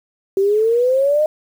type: exponential sweep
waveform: sine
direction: up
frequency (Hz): 382.8 to 623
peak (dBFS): -12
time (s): 0.37-1.26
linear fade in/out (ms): 2
effects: 7-bit